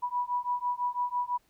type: beating tone pair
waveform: sine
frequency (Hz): 977 / 983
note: B5 / B5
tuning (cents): -19 / -8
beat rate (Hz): 6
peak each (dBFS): -31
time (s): 0.02-1.38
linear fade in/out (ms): 20
effects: pink hiss -69 dBFS RMS until 1.49 s